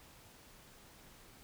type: silence
effects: pink hiss -59 dBFS RMS until 1.43 s